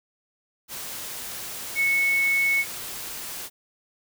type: tone in noise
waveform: sine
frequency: 2205 Hz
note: C#7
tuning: 10 cents flat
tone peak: -19 dBFS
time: 1.75-2.65 s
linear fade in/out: 50 ms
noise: white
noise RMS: -35 dBFS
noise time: 0.68-3.5 s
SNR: +13 dB
effects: none